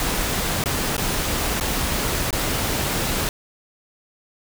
pink noise with dropouts, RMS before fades -23 dBFS, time 0-3.29 s, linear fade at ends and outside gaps 1 ms, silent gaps 0.639-0.658 / 0.967-0.979 / 1.599-1.609 / 2.307-2.328 s, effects none

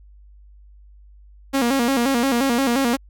sawtooth tone with vibrato, 254.3 Hz, C4, 49 cents flat, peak -13 dBFS, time 1.53-2.97 s, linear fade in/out 20 ms, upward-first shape square, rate 5.7 Hz, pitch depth 120 cents each way, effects added 50 Hz sine -44 dBFS peak until 3.09 s

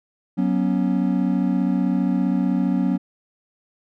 triangle chord, F# suspended fourth, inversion none, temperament equal with one note detuned, 185 / 241.9 / 277.2 Hz, F#3 / B3 / C#4, 0 / -36 / 0 cents, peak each -19 / -21 / -21 dBFS, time 0.37-2.98 s, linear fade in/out 20 ms, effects none

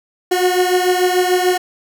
30% pulse beating tone pair, 361.3 / 368.1 Hz, F#4 / F#4, -41 / -9 cents, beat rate 6.8 Hz, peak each -12 / -15 dBFS, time 0.31-1.58 s, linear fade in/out 10 ms, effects none

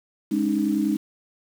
sine chord, Ab suspended fourth, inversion none, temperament equal with one note detuned, 207.7 / 277.2 / 307.7 Hz, Ab3 / Db4 / Eb4, 0 / 0 / -19 cents, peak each -24 / -26 / -23 dBFS, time 0.31-0.97 s, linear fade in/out 10 ms, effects 7-bit

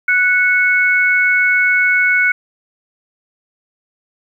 sine tone pair together, 1480 / 2207 Hz, F#6 / C#7, 0 / -8 cents, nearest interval perfect fifth, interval 692 cents, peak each -13 dBFS, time 0.08-2.32 s, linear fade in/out 5 ms, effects 8-bit

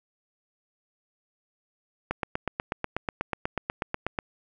click train, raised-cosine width 0.5 ms, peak -12 dBFS, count 18, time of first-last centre 2.11-4.188 s, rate 8.18 Hz, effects none

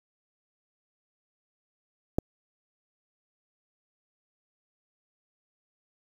clicks, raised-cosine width 2 ms, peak -11 / -28 dBFS, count 2, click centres 2.185 / 2.188 s, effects 8-bit

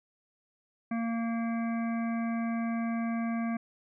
harmonic tone, 230 Hz, A#3, 23 cents flat, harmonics 1 / 3 / 5 / 7 / 9 / 10, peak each -29 / -39 / -43 / -46 / -48 / -49 dBFS, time 0.91-3.57 s, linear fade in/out 5 ms, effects none

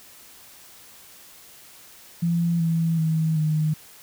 sine tone with pitch steps, 169.9 / 164.68 / 159.62 / 154.72 Hz, F3 / E3 / D#3 / D#3, -47 / -1 / +45 / -9 cents, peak -19 dBFS, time 2.22-3.74 s, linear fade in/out 10 ms, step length 380 ms, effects white hiss -48 dBFS RMS until 4.02 s

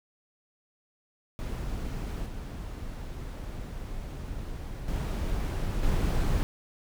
brown noise with level steps, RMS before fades -33 / -37 / -30 / -26 dBFS, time 1.39-6.43 s, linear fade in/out 0 ms, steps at 2.26 / 4.88 / 5.83 s, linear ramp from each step 2 ms, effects none

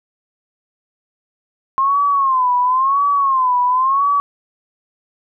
sine tone with vibrato, 1060 Hz, C6, 22 cents sharp, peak -12 dBFS, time 1.78-4.2 s, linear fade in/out 0 ms, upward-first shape sine, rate 0.96 Hz, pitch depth 130 cents each way, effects none

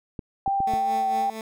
clicks, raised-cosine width 3 ms, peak -20 dBFS, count 4, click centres 0.192 / 0.478 / 0.604 / 0.737 s
sine tone with vibrato, 781 Hz, G5, 7 cents flat, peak -21 dBFS, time 0.46-1.3 s, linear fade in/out 2 ms, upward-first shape triangle, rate 2.8 Hz, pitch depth 23 cents each way
15% pulse tone with tremolo, 220.9 Hz, A3, 7 cents sharp, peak -25 dBFS, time 0.67-1.41 s, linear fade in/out 2 ms, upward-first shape sine, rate 4.4 Hz, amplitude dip 60%
effects none

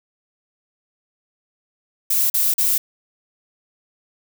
violet noise bursts, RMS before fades -18 dBFS, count 3, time 2.1-2.78 s, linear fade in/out 5 ms, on 200 ms, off 40 ms, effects none

